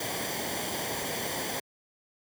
pink noise with comb filter, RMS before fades -33 dBFS, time 0-1.6 s, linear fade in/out 5 ms, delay 0.75 ms, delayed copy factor -0.6, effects high-pass 100 Hz 12 dB/octave

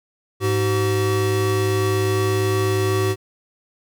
square tone pair together, 103.83 / 379.8 Hz, G#2 / F#4, 0 / +45 cents, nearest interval octave + minor seventh, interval 2245 cents, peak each -21 dBFS, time 0.4-3.16 s, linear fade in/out 50 ms, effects none

